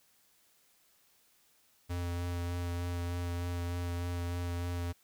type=tone with vibrato; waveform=square; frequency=87.31 Hz; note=F2; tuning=in tune; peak=-34 dBFS; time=1.89-4.93 s; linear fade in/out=20 ms; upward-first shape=sine; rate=3.3 Hz; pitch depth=13 cents each way; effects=white hiss -68 dBFS RMS until 5.03 s